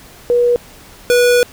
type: tone pair in turn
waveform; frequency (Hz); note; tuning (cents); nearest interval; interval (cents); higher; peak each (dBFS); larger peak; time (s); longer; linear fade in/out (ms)
sine / square; 482.9 / 487.7; B4 / B4; -39 / -22; unison; 17; second; -9; neither; 0.3-0.56 / 1.1-1.43; second; 0
effects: pink hiss -40 dBFS RMS until 1.52 s